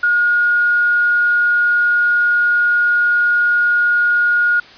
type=tone with quantisation; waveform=sine; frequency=1435 Hz; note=F6; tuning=47 cents sharp; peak=-11 dBFS; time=0.03-4.6 s; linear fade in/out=5 ms; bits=6; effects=white hiss -40 dBFS RMS until 4.77 s + resampled to 11025 Hz